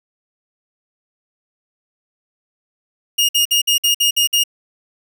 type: tone bursts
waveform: sawtooth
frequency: 2849 Hz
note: F7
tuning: 34 cents sharp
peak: -9 dBFS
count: 8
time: 3.18-4.438 s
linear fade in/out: 10 ms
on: 110 ms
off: 54 ms
effects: none